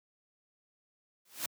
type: noise with exponential growth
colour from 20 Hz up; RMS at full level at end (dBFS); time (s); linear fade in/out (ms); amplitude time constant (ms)
white; -31; 1.25-1.46; 5; 45
effects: high-pass 150 Hz 12 dB/octave